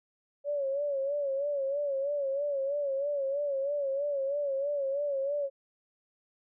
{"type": "tone with vibrato", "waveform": "sine", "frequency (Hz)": 561, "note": "C#5", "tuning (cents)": 21, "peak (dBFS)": -28, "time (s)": [0.44, 5.5], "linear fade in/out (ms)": 50, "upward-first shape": "sine", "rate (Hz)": 3.1, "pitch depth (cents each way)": 74, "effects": []}